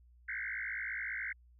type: tone with frequency modulation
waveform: sine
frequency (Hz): 1834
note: A#6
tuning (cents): -29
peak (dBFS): -36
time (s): 0.28-1.33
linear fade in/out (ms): 10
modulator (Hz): 54.7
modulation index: 6
effects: added 60 Hz sine -59 dBFS peak until 1.59 s